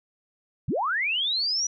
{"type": "linear sweep", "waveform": "sine", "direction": "up", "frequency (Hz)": [79.8, 5920], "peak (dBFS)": -23, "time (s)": [0.68, 1.67], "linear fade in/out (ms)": 5, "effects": []}